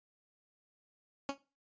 15% pulse tone with exponential decay, 277.2 Hz, C#4, in tune, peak -24 dBFS, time 1.29-1.38 s, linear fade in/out 1 ms, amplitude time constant 19 ms, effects noise-tail reverb RT60 0.3 s tail -18 dB re dry + resampled to 16000 Hz

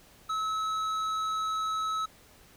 triangle tone with tanh clipping, 1294 Hz, E6, 32 cents flat, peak -30 dBFS, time 0.29-2.06 s, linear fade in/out 10 ms, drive 14 dB, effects pink hiss -57 dBFS RMS until 2.56 s

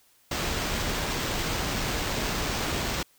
pink noise with sample-and-hold, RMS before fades -29 dBFS, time 0.31-3.03 s, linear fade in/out 5 ms, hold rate 11025 Hz, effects white hiss -62 dBFS RMS until 3.18 s

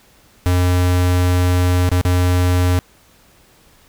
square tone with dropouts, 90 Hz, F#2, 47 cents flat, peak -13 dBFS, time 0.46-2.79 s, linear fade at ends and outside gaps 0 ms, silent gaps 1.891-1.916 / 2.013-2.051 s, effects pink hiss -51 dBFS RMS until 3.88 s

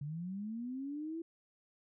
sine linear sweep, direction up, 139.2 to 336.1 Hz, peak -38 dBFS, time 0.01-1.22 s, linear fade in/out 5 ms, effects none

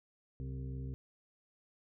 harmonic tone with a mistuned harmonic, 65.41 Hz, C2, in tune, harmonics 1 / 2 / 3 / 4 / 6 / 7, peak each -42 / -41 / -56 / -49 / -56 / -58 dBFS, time 0.4-0.94 s, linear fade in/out 0 ms, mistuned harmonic 3, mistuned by -75 cents, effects none

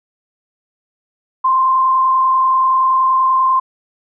sine tone with frequency modulation, 1046.5 Hz, C6, in tune, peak -10 dBFS, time 1.44-3.6 s, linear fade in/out 10 ms, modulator 30.4 Hz, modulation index 0.53, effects none

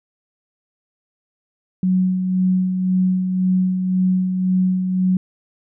sine tone with tremolo, 185 Hz, F#3, in tune, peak -13 dBFS, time 1.83-5.17 s, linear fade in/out 2 ms, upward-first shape sine, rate 1.9 Hz, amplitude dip 45%, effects none

